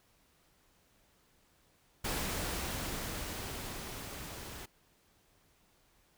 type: noise with level ramp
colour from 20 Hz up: pink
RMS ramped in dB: -35 to -46 dBFS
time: 2.04-4.66 s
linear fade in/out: 10 ms
effects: pink hiss -69 dBFS RMS until 6.17 s